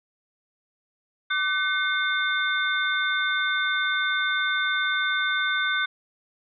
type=tone cluster; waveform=sine; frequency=1173 / 1516 / 2143 / 3578 Hz; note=D6 / F#6 / C7 / A7; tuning=-2 / +42 / +41 / +28 cents; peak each=-31 / -24 / -30 / -29 dBFS; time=1.3-5.86 s; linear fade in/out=10 ms; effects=none